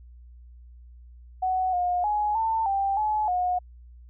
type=tone with pitch steps; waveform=sine; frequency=745 / 715 / 838 / 894 / 787 / 853 / 723 Hz; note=F#5 / F5 / G#5 / A5 / G5 / G#5 / F#5; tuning=+12 / +41 / +15 / +27 / +7 / +46 / -40 cents; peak=-22 dBFS; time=1.42-3.59 s; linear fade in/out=10 ms; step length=310 ms; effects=added 60 Hz sine -45 dBFS peak until 4.09 s